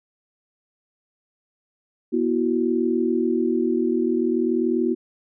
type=chord; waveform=sine; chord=B suspended fourth; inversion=none; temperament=equal with one note detuned; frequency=242.4 / 329.6 / 370 Hz; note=B3 / E4 / F#4; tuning=-32 / 0 / 0 cents; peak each=-23 dBFS; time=2.12-4.95 s; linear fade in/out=20 ms; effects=none